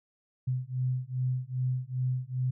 sine beating tone pair, 126.4 / 128.9 Hz, B2 / C3, +41 / -26 cents, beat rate 2.5 Hz, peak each -31 dBFS, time 0.47-2.51 s, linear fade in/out 10 ms, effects none

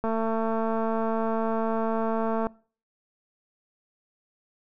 click train, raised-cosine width 1 ms, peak -15 dBFS, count 545, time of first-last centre 0.04-2.469 s, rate 224 Hz, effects noise-tail reverb RT60 0.4 s tail -22 dB re dry

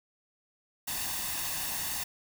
white noise with comb filter, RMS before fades -34 dBFS, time 0.87-2.04 s, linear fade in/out 10 ms, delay 1.1 ms, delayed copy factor +0.6, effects none

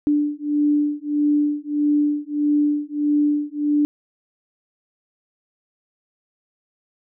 sine beating tone pair, 293.7 / 295.3 Hz, D4 / D4, 0 / +10 cents, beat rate 1.6 Hz, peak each -20 dBFS, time 0.07-3.85 s, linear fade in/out 0 ms, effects none

